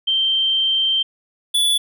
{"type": "tone pair in turn", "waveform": ["sine", "square"], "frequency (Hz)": [3136, 3447], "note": ["G7", "A7"], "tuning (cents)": [0, -36], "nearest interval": "major second", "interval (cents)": 164, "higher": "second", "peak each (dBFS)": -15, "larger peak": "neither", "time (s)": [[0.07, 1.03], [1.54, 1.78]], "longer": "first", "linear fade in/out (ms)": 10, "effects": []}